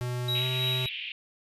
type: tone with pitch glide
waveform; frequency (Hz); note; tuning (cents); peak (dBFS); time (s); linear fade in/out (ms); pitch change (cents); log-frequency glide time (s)
square; 123.47 to 127.97; B2 to C3; 0 to -38; -30; 0.01-0.86; 0; +62; 0.38-0.44
type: tone with tremolo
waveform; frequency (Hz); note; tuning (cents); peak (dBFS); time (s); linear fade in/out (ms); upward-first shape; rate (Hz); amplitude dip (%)
triangle; 3842; B7; -48; -25; 0.28-0.89; 5; sine; 3.1; 45
type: band-pass noise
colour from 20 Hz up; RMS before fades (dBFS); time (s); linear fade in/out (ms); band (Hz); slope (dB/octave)
pink; -37; 0.35-1.12; 2; 2400 to 3200; 48
effects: resampled to 32000 Hz